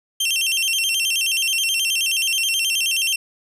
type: tone with vibrato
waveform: sawtooth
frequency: 2929 Hz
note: F#7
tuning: 18 cents flat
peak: -15 dBFS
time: 0.2-3.16 s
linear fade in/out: 5 ms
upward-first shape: square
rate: 9.4 Hz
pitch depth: 130 cents each way
effects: resampled to 32000 Hz + 8-bit